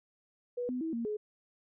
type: tone with pitch steps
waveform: sine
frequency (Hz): 488.3 / 251.1 / 323.6 / 232.8 / 422.7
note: B4 / B3 / E4 / A#3 / G#4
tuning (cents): -20 / +29 / -32 / -2 / +31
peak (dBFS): -32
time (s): 0.57-1.17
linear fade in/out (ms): 10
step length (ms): 120
effects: none